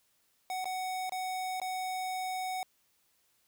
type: tone with dropouts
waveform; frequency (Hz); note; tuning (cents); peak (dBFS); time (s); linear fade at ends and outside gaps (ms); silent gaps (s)
square; 745; F#5; +12; -34; 0.5-2.63; 1; 0.644-0.655 / 1.095-1.121 / 1.6-1.616
effects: white hiss -72 dBFS RMS until 3.47 s